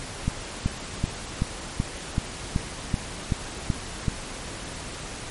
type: click train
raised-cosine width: 5 ms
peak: -10 dBFS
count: 11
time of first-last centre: 0.28-4.082 s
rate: 2.63 Hz
effects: pink hiss -36 dBFS RMS until 5.3 s + MP3 48 kbps